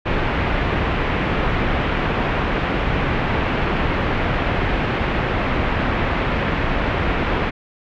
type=low-pass noise; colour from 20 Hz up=pink; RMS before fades=-20 dBFS; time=0.05-7.51 s; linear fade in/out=20 ms; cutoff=2700 Hz; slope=24 dB/octave; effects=none